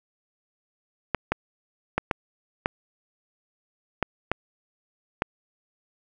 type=clicks; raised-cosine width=0.5 ms; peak=-7 dBFS; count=8; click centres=1.147 / 1.32 / 1.98 / 2.112 / 2.659 / 4.027 / 4.316 / 5.221 s; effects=none